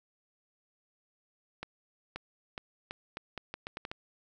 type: accelerating click train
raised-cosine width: 0.3 ms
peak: -22 dBFS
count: 11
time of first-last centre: 1.63-3.915 s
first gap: 530 ms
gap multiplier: 0.79
effects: none